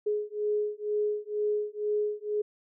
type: beating tone pair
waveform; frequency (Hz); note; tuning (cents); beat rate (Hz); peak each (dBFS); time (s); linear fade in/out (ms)
sine; 418.5 / 420.6; G#4 / G#4; +13 / +22; 2.1; -30; 0.06-2.42; 10
effects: none